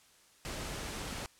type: noise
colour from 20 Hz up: pink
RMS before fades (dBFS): -40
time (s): 0.45-1.26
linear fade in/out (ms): 0
effects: white hiss -63 dBFS RMS until 1.39 s + low-pass 10000 Hz 12 dB/octave